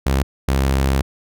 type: tone pair in turn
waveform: sawtooth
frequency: 67.3 / 67.3 Hz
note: C2 / C2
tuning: +49 / +49 cents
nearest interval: unison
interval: 0 cents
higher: neither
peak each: -11 dBFS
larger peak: neither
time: 0.06-0.23 / 0.48-1.02 s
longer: second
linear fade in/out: 5 ms
effects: none